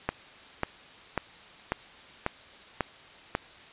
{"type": "click train", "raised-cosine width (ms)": 0.5, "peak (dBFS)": -11, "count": 7, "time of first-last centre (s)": [0.09, 3.351], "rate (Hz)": 1.84, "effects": ["white hiss -50 dBFS RMS until 3.72 s", "resampled to 8000 Hz"]}